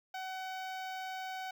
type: tone with notch filter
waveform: sawtooth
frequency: 753 Hz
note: F#5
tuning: 30 cents sharp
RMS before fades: -41 dBFS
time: 0.14-1.51 s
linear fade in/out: 5 ms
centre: 9900 Hz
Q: 0.52
effects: none